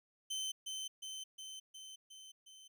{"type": "tone with echo", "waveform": "25% pulse", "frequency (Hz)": 3077, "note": "G7", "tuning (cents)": -33, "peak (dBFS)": -34, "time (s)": [0.3, 0.52], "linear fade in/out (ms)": 10, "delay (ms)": 360, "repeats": 6, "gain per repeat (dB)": -3, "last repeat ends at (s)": 2.68, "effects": []}